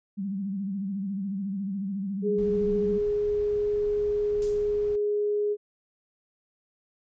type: tone with vibrato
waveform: sine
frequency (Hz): 196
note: G3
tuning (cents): 0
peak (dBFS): -28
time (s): 0.17-2.99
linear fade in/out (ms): 20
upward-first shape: sine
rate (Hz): 14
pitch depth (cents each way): 81
type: tone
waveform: sine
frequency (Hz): 415.3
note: G#4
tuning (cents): 0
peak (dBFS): -23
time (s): 2.22-5.57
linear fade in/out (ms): 50
type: noise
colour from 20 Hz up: brown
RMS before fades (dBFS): -42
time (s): 2.38-4.96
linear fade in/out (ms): 5
type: noise with exponential decay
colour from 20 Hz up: violet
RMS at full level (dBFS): -34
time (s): 4.42-4.81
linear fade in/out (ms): 1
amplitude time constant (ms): 84
effects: resampled to 16000 Hz